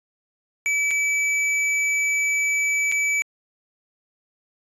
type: tone with dropouts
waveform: square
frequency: 2300 Hz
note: D7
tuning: 37 cents flat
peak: -20 dBFS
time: 0.66-3.22 s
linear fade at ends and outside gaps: 0 ms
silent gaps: 0.908-0.912 / 2.916-2.922 s
effects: resampled to 24000 Hz

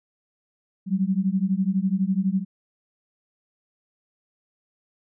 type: beating tone pair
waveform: sine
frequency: 185 / 197 Hz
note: F#3 / G3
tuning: 0 / +9 cents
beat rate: 12 Hz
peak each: -23 dBFS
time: 0.86-2.45 s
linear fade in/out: 50 ms
effects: none

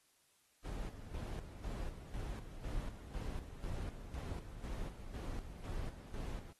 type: noise with tremolo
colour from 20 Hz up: brown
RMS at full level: -42 dBFS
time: 0.64-6.53 s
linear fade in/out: 10 ms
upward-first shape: square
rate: 2 Hz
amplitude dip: 60%
effects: white hiss -73 dBFS RMS until 6.59 s + AAC 32 kbps

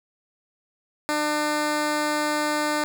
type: tone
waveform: 10% pulse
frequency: 300 Hz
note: D4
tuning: 37 cents sharp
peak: -14 dBFS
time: 1.09-2.84 s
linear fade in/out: 0 ms
effects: none

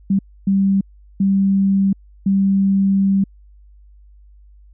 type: tone bursts at uneven times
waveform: sine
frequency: 195.4 Hz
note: G3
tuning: 5 cents flat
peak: -12 dBFS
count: 4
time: 0.1-0.19 / 0.47-0.81 / 1.2-1.93 / 2.26-3.24 s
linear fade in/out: 5 ms
effects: added 50 Hz sine -43 dBFS peak until 4.73 s

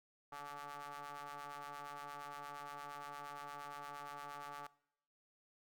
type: ring-modulated tone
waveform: sawtooth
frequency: 144.9 Hz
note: D3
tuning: 23 cents flat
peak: -40 dBFS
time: 0.32-4.67 s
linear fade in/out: 5 ms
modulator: 1010 Hz
effects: noise-tail reverb RT60 0.7 s tail -20 dB re dry

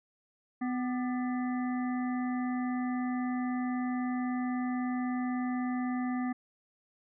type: harmonic tone with a mistuned harmonic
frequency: 250.9 Hz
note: B3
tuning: 28 cents sharp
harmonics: 1 / 3 / 5 / 7 / 8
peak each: -30 / -40 / -44 / -47 / -48 dBFS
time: 0.61-6.33 s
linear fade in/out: 10 ms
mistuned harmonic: 5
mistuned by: -76 cents
effects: none

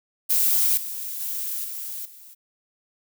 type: noise with level steps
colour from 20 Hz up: violet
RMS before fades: -20 / -32 / -29 / -33 / -46 dBFS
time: 0.29-2.35 s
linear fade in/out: 20 ms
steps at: 0.77 / 1.2 / 1.64 / 2.05 s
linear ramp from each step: 5 ms
effects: none

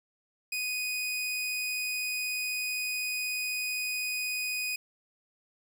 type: tone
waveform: sawtooth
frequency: 2489 Hz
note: D#7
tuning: in tune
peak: -27 dBFS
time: 0.52-4.76 s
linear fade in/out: 5 ms
effects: none

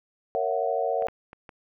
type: chord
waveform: sine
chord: F# dominant seventh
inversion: first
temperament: just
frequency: 462.5 / 555 / 666 / 740 Hz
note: A#4 / C#5 / E5 / F#5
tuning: -14 / +2 / +18 / 0 cents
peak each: -29 dBFS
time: 0.35-1.07 s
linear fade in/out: 0 ms
type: clicks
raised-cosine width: 0.5 ms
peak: -28 dBFS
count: 4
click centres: 1.023 / 1.085 / 1.331 / 1.492 s
effects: none

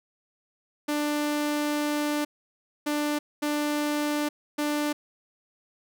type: tone bursts at uneven times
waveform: sawtooth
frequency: 295.9 Hz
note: D4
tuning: 13 cents sharp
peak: -21 dBFS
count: 4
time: 0.88-2.25 / 2.86-3.19 / 3.42-4.29 / 4.58-4.93 s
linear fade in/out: 10 ms
effects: none

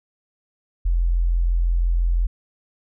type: tone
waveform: sine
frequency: 42.93 Hz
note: F1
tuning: 29 cents flat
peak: -16 dBFS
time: 0.85-2.27 s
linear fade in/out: 10 ms
effects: none

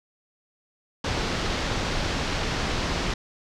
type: low-pass noise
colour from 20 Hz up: pink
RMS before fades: -27 dBFS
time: 1.04-3.14 s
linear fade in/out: 5 ms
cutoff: 5700 Hz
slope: 24 dB/octave
effects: none

